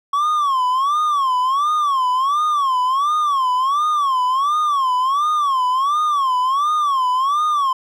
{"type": "tone with vibrato", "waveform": "triangle", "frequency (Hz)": 1108, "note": "C#6", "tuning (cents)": -1, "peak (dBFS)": -13, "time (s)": [0.13, 7.73], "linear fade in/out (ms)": 5, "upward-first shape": "sine", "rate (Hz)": 1.4, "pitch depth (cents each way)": 180, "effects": []}